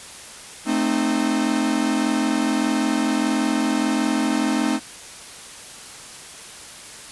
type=chord; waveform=45% pulse; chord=A diminished; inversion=none; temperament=equal with one note detuned; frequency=220 / 261.6 / 306.7 Hz; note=A3 / C4 / Eb4; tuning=0 / 0 / -25 cents; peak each=-24 / -23 / -23 dBFS; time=0.65-4.8 s; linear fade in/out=50 ms; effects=white hiss -39 dBFS RMS until 7.11 s + resampled to 24000 Hz